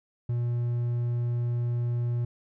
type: tone with hard clipping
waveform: triangle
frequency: 120 Hz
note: B2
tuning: 49 cents flat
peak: -26 dBFS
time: 0.29-2.25 s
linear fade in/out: 5 ms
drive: 6 dB
effects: none